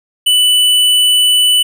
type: tone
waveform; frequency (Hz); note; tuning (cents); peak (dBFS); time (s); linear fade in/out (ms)
square; 2980; F#7; +12; -8; 0.26-1.63; 10
effects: none